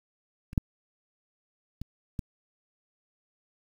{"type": "clicks", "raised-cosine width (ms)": 5, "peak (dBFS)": [-29, -10, -24, -19], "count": 4, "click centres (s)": [0.531, 0.578, 1.816, 2.192], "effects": ["8-bit"]}